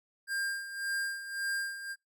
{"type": "tone with tremolo", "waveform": "square", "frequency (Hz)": 1601, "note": "G6", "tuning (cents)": 36, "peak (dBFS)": -31, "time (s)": [0.27, 1.96], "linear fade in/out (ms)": 50, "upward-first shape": "sine", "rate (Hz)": 1.8, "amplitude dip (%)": 70, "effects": ["noise-tail reverb RT60 0.2 s tail -26 dB re dry", "Opus 48 kbps"]}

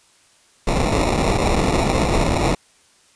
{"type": "noise with sample-and-hold", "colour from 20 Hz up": "pink", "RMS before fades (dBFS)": -18, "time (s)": [0.67, 2.55], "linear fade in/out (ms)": 5, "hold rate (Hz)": 1575, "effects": ["white hiss -55 dBFS RMS until 3.15 s", "resampled to 22050 Hz"]}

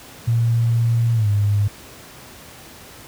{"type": "tone with pitch glide", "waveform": "sine", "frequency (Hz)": [116.54, 102.63], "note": ["A#2", "G#2"], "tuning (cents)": [0, -20], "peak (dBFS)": -14, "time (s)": [0.27, 1.68], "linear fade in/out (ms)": 10, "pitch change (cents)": -220, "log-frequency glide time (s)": [1.14, 1.28], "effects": ["pink hiss -41 dBFS RMS until 3.07 s", "high-pass 60 Hz 12 dB/octave"]}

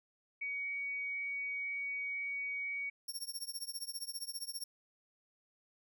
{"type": "tone", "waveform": "sine", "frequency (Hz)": 2251, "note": "C#7", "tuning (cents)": 26, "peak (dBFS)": -36, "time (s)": [0.41, 2.9], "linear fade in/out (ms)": 10}
{"type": "tone with tremolo", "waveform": "20% pulse", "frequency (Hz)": 5510, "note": "F8", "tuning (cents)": -24, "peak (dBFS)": -31, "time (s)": [3.08, 4.64], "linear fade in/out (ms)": 5, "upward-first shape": "triangle", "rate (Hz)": 15, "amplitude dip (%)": 100}
{"effects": []}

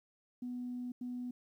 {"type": "tone bursts at uneven times", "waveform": "sine", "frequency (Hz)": 246.9, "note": "B3", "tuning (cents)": 0, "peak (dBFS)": -37, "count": 2, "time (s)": [[0.42, 0.92], [1.01, 1.31]], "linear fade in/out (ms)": 5, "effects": ["tanh soft clip ceiling -33 dBFS", "12-bit"]}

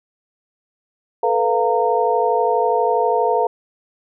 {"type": "tone cluster", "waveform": "sine", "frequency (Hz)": [438.1, 490.4, 697, 920], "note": ["A4", "B4", "F5", "A#5"], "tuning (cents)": [-7, -12, -4, -23], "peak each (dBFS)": -20, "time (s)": [1.23, 3.47], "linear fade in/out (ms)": 5, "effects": []}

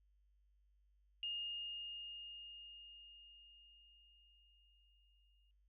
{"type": "tone with exponential decay", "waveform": "sine", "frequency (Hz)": 2837, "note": "F7", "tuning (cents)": 27, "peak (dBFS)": -39, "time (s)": [1.23, 5.51], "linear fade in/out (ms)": 1, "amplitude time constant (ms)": 930, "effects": ["added 50 Hz sine -70 dBFS peak until 5.68 s"]}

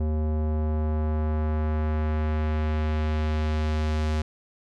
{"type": "tone with low-pass filter sweep", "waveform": "square", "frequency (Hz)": 77.2, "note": "D#2", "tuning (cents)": -13, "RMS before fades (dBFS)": -25, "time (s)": [0, 4.22], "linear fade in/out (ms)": 5, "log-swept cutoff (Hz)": [550, 6300], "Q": 0.8, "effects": []}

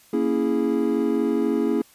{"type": "chord", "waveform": "triangle", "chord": "A# half-diminished seventh", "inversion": "none", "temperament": "equal", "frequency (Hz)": [233.1, 277.2, 329.6, 415.3], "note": ["A#3", "C#4", "E4", "G#4"], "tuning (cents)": [0, 0, 0, 0], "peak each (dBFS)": -23, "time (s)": [0.13, 1.82], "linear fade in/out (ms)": 5, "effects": ["white hiss -54 dBFS RMS until 1.94 s", "resampled to 32000 Hz"]}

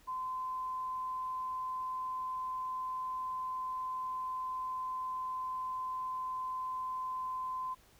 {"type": "tone", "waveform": "sine", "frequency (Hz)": 1028, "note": "C6", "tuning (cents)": -31, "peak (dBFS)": -35, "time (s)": [0.07, 7.75], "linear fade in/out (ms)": 20, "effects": ["added 50 Hz sine -70 dBFS peak until 7.99 s", "pink hiss -64 dBFS RMS until 7.99 s"]}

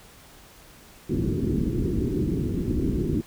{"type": "low-pass noise", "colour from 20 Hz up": "white", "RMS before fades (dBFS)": -25, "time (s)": [1.09, 3.22], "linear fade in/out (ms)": 20, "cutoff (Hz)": 370, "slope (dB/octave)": 48, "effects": ["pink hiss -50 dBFS RMS until 3.26 s"]}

